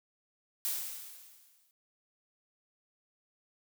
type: noise with exponential decay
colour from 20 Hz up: blue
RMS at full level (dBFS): -32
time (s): 0.65-1.71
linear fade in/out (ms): 0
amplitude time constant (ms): 230
effects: none